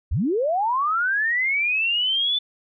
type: linear sweep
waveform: sine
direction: up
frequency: 47.76 to 3520 Hz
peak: -19 dBFS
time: 0.11-2.39 s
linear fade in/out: 10 ms
effects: none